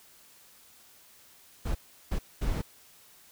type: noise bursts at uneven times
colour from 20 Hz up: brown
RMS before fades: -29 dBFS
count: 3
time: 1.65-1.75 / 2.11-2.19 / 2.41-2.62 s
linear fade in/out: 10 ms
effects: white hiss -57 dBFS RMS until 3.31 s